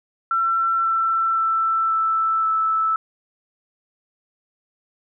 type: tone with pitch steps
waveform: sine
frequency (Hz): 1347 / 1338.5 / 1330 / 1321.6 / 1313.2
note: E6 / E6 / E6 / E6 / E6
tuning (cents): +37 / +26 / +15 / +4 / -7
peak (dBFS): -17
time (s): 0.31-2.96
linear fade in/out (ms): 2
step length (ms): 530
effects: none